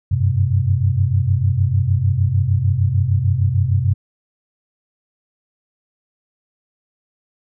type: tone cluster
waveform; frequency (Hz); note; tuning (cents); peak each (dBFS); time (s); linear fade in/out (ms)
sine; 92.1 / 98.7 / 128.6; F#2 / G2 / C3; -7 / +12 / -30; -18; 0.11-3.94; 10
effects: none